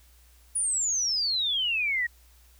sine exponential sweep, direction down, 9840 to 1864.7 Hz, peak -24 dBFS, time 0.55-2.07 s, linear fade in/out 10 ms, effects added 60 Hz sine -55 dBFS peak until 2.59 s + white hiss -61 dBFS RMS until 2.59 s

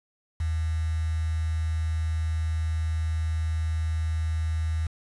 sine tone with quantisation, 80 Hz, D#2, 49 cents sharp, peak -24 dBFS, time 0.4-4.87 s, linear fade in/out 5 ms, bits 7, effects resampled to 24000 Hz

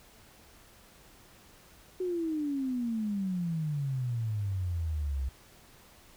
sine exponential sweep, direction down, 373.1 to 64.3 Hz, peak -29 dBFS, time 2-5.29 s, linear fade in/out 5 ms, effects pink hiss -57 dBFS RMS until 6.16 s

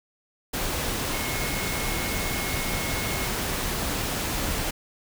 sine tone in noise, 2170 Hz, C#7, 37 cents flat, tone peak -35 dBFS, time 1.13-3.28 s, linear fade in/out 10 ms, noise pink, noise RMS -28 dBFS, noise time 0.53-4.71 s, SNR -10 dB, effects none

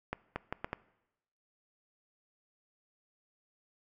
accelerating click train, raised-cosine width 0.5 ms, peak -19 dBFS, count 5, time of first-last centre 0.13-0.731 s, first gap 230 ms, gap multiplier 0.72, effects noise-tail reverb RT60 0.9 s tail -20 dB re dry

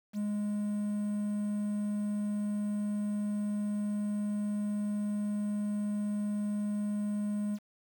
triangle tone with vibrato, 207.7 Hz, G#3, in tune, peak -28 dBFS, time 0.13-7.59 s, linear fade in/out 50 ms, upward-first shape sine, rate 20 Hz, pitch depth 8 cents each way, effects 9-bit

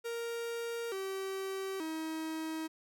45% pulse tone with pitch steps, 466.2 / 385.3 / 318.4 Hz, A#4 / G4 / D#4, 0 / -30 / +40 cents, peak -36 dBFS, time 0.04-2.68 s, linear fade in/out 20 ms, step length 880 ms, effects none

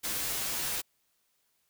white noise with comb filter, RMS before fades -33 dBFS, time 0.03-0.82 s, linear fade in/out 20 ms, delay 11 ms, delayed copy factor -0.85, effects white hiss -74 dBFS RMS until 1.69 s

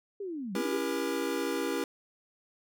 sine linear two-way sweep, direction down then up, 415.3 to 180.6 to 415.3 Hz, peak -34 dBFS, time 0.2-0.77 s, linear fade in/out 5 ms, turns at 0.54 s
square chord, C# diminished seventh, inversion none, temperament just, 277.2 / 332.6 / 399.1 / 479 Hz, C#4 / E4 / G4 / Bb4, 0 / +16 / +31 / +47 cents, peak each -36 dBFS, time 0.55-1.84 s, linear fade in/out 2 ms
effects none

